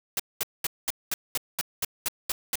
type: noise bursts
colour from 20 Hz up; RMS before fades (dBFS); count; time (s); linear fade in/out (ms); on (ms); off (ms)
white; -27; 11; 0.17-2.556; 2; 26; 210
effects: none